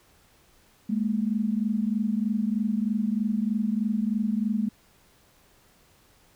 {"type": "tone pair together", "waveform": "sine", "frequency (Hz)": [207.7, 230.9], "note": ["G#3", "A#3"], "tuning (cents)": [0, -16], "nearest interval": "major second", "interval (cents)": 184, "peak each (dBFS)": [-25, -27], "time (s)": [0.89, 4.69], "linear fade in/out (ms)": 10, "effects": ["pink hiss -60 dBFS RMS until 6.35 s"]}